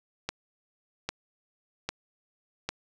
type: click train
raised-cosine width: 0.2 ms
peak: -13 dBFS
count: 4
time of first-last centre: 0.29-2.69 s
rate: 1.25 Hz
effects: none